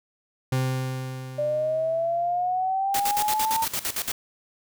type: tone with exponential decay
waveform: 40% pulse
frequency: 130 Hz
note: C3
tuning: 11 cents flat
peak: -20 dBFS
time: 0.52-2.73 s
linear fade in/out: 5 ms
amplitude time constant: 480 ms
type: exponential sweep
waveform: sine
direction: up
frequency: 590 to 908 Hz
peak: -22 dBFS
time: 1.38-3.65 s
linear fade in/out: 10 ms
type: noise with tremolo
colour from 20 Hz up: white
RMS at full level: -27 dBFS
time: 2.94-4.12 s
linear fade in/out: 5 ms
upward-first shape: square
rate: 8.8 Hz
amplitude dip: 80%
effects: none